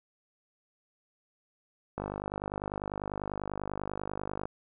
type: click train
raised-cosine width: 1 ms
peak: -20 dBFS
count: 125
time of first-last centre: 1.98-4.455 s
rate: 50.1 Hz
effects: none